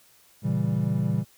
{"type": "chord", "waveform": "triangle", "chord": "A# diminished seventh", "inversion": "none", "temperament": "equal", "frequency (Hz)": [116.54, 138.59, 164.81, 196], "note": ["A#2", "C#3", "E3", "G3"], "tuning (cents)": [0, 0, 0, 0], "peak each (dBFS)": -26, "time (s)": [0.42, 1.25], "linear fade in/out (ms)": 50, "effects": ["white hiss -58 dBFS RMS until 1.37 s"]}